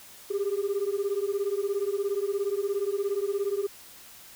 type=beating tone pair; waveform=sine; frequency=392 / 409 Hz; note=G4 / G#4; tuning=0 / -26 cents; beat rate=17 Hz; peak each=-27 / -27 dBFS; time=0.3-3.67 s; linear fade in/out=10 ms; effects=tanh soft clip ceiling -22 dBFS + white hiss -49 dBFS RMS until 4.35 s